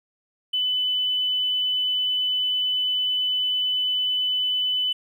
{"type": "tone", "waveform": "triangle", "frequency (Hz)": 3003, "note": "F#7", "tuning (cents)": 25, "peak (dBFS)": -17, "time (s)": [0.53, 4.93], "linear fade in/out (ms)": 10, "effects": ["tanh soft clip ceiling -19 dBFS"]}